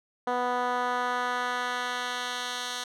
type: tone with band-pass filter sweep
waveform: 10% pulse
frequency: 246.9 Hz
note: B3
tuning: in tune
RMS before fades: -30 dBFS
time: 0.27-2.84 s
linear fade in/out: 5 ms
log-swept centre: 710 to 4300 Hz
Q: 0.92
effects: none